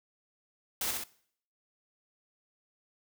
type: noise with echo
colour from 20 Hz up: white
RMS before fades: -33 dBFS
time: 0.81-0.91 s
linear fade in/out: 2 ms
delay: 64 ms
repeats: 2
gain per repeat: -3 dB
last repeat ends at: 1.038 s
effects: noise-tail reverb RT60 0.6 s tail -20 dB re dry